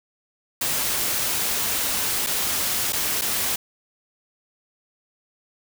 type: noise with dropouts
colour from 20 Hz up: white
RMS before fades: -24 dBFS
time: 0.61-3.56 s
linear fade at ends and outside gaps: 5 ms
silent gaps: 2.265-2.269 / 2.924-2.93 / 3.213-3.218 s
effects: none